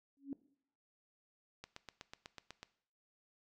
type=tone with exponential growth; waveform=sine; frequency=277.2 Hz; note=C#4; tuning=in tune; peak=-35 dBFS; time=0.17-0.33 s; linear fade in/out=1 ms; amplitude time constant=33 ms
type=click train; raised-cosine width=0.2 ms; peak=-30 dBFS; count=9; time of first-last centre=1.64-2.63 s; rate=8.08 Hz
effects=noise-tail reverb RT60 0.6 s tail -18 dB re dry